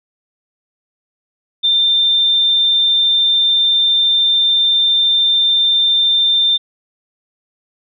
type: tone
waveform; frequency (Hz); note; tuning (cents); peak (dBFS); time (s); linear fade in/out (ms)
sine; 3587; A7; +33; -10; 1.63-6.58; 20
effects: none